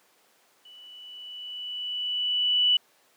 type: tone with level ramp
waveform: sine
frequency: 2964 Hz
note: F#7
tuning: 2 cents sharp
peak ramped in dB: -47 to -17 dBFS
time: 0.65-2.77 s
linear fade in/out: 5 ms
effects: pink hiss -62 dBFS RMS until 3.16 s + high-pass 400 Hz 12 dB/octave